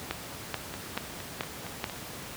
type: two click trains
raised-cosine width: 0.3 ms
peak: -13 / -22 dBFS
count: 5 / 6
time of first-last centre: 0.11-1.842 / 0.74-1.897 s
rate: 2.31 / 4.32 Hz
effects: pink hiss -41 dBFS RMS until 2.36 s + high-pass 80 Hz 12 dB/octave